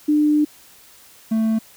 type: tone pair in turn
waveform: sine / triangle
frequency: 299.5 / 221.6 Hz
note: D4 / A3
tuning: +34 / +13 cents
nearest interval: perfect fourth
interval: 521 cents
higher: first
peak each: -13 / -14 dBFS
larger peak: first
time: 0.08-0.45 / 1.31-1.59 s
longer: first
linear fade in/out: 10 ms
effects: white hiss -48 dBFS RMS until 1.76 s